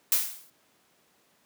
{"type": "noise with exponential decay", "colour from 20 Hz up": "blue", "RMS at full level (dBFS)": -20, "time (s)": [0.12, 0.5], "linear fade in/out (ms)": 1, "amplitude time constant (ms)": 82, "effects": ["pink hiss -65 dBFS RMS until 1.45 s", "high-pass 200 Hz 12 dB/octave"]}